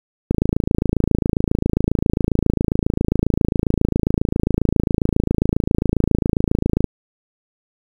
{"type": "click train", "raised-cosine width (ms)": 3, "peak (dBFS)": -3, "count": 180, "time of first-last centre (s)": [0.31, 6.843], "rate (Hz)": 27.4, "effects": ["7-bit"]}